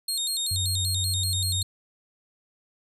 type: tone with vibrato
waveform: 25% pulse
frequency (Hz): 3966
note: B7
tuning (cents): +7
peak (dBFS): -21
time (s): 0.08-1.63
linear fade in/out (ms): 5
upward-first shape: square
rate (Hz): 5.2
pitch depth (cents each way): 120
type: tone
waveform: sine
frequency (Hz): 95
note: F#2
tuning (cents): +46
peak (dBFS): -27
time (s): 0.51-1.63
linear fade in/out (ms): 5
effects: none